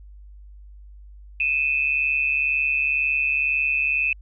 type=tone pair together; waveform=sine; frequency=2489 / 2631 Hz; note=D#7 / E7; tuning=0 / -4 cents; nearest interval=minor second; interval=96 cents; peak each=-22 dBFS; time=1.4-4.13 s; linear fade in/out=2 ms; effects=added 50 Hz sine -41 dBFS peak until 4.21 s